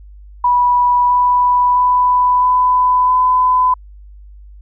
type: tone with pitch steps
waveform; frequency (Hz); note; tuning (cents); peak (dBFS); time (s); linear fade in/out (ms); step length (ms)
sine; 980 / 986.8 / 993.7 / 1000.6 / 1007.6; B5 / B5 / B5 / B5 / B5; -14 / -2 / +10 / +22 / +34; -9; 0.44-3.74; 5; 660
effects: added 50 Hz sine -35 dBFS peak until 4.61 s